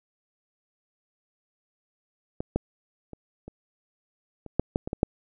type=clicks; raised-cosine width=2 ms; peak=-16 / -10 / -27 / -27 / -27 / -7 / -10 / -18 / -16 / -6 dBFS; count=10; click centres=2.405 / 2.56 / 3.133 / 3.48 / 4.463 / 4.596 / 4.759 / 4.875 / 4.931 / 5.031 s; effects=none